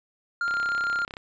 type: tone with vibrato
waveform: triangle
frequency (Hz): 1396.9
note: F6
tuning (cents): 0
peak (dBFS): -22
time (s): 0.41-1.05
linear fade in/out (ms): 2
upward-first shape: sine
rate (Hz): 17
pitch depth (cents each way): 10
type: click train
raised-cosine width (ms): 0.3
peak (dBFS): -21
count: 24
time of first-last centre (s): 0.48-1.169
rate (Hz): 33.4
effects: resampled to 16000 Hz